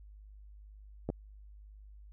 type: clicks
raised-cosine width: 2 ms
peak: -21 dBFS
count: 2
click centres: 1.09 / 1.101 s
effects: added 51 Hz sine -50 dBFS peak until 2.12 s